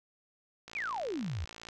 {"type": "click train", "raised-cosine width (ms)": 0.2, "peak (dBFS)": -28, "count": 58, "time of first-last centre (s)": [0.68, 1.687], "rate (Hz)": 56.6}
{"type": "exponential sweep", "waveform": "sine", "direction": "down", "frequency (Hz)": [2564, 69.3], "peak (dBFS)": -33, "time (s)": [0.75, 1.45], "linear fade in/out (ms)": 5}
{"effects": []}